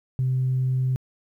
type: tone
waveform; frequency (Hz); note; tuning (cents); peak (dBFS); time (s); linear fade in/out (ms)
sine; 129.3; C3; -20; -19; 0.19-0.96; 0
effects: tanh soft clip ceiling -16 dBFS + 10-bit